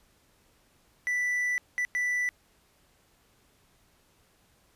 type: tone bursts at uneven times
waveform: triangle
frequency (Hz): 1975.5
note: B6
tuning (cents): 0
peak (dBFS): -24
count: 3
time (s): 1.07-1.58 / 1.78-1.85 / 1.95-2.29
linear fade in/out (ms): 0
effects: pink hiss -65 dBFS RMS until 4.75 s + resampled to 32000 Hz